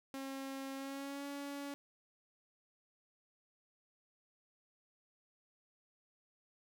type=tone with pitch glide; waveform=sawtooth; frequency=270 to 282.6 Hz; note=C#4 to C#4; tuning=-45 to +34 cents; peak=-38 dBFS; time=0.14-1.74 s; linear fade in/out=0 ms; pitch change=+79 cents; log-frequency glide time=0.74-1.26 s; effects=none